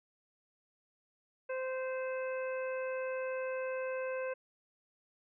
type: harmonic tone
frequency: 519 Hz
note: C5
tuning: 14 cents flat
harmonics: 1 / 2 / 3 / 4 / 5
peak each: -35 / -46 / -45 / -53 / -48 dBFS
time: 1.49-4.34 s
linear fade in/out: 10 ms
effects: none